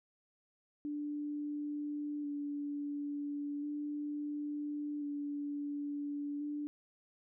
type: tone with vibrato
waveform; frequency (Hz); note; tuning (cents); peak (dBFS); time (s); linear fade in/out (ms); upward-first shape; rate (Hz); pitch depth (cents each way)
sine; 291.6; D4; -12; -36; 0.85-6.67; 0; square; 0.36; 15
effects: none